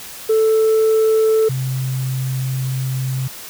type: tone pair in turn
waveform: sine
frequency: 440 / 130.81 Hz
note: A4 / C3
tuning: 0 / 0 cents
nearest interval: octave + major sixth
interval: 2100 cents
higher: first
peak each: -9 / -18 dBFS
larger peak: first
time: 0.29-1.49 / 1.49-3.28 s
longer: second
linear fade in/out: 10 ms
effects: tanh soft clip ceiling -10 dBFS + white hiss -34 dBFS RMS until 3.49 s